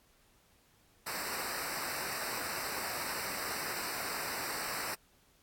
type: noise with comb filter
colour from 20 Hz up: pink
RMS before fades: -38 dBFS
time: 1.06-4.95 s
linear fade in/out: 10 ms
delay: 0.3 ms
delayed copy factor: -0.95
effects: pink hiss -67 dBFS RMS until 5.42 s + AAC 64 kbps